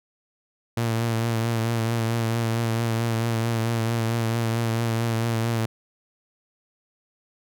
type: tone with vibrato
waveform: sawtooth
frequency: 114.8 Hz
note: A#2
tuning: 26 cents flat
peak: -18 dBFS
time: 0.77-5.66 s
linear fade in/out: 5 ms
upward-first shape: triangle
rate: 4.5 Hz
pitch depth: 43 cents each way
effects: none